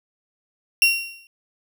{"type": "tone with exponential decay", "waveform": "35% pulse", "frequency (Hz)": 2745, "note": "F7", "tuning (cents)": -31, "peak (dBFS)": -9, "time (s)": [0.82, 1.27], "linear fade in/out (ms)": 1, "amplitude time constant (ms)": 96, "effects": []}